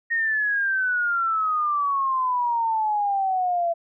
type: exponential sweep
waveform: sine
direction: down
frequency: 1864.7 to 671 Hz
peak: -20 dBFS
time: 0.1-3.74 s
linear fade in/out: 20 ms
effects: none